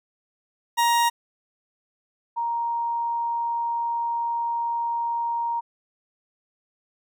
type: tone pair in turn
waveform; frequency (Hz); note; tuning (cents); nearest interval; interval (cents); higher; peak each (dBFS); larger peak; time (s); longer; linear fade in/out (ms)
40% pulse / sine; 941 / 935.6; A#5 / A#5; +16 / +6; unison; 10; first; -17 / -23; first; 0.77-1.1 / 2.36-5.61; second; 20
effects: none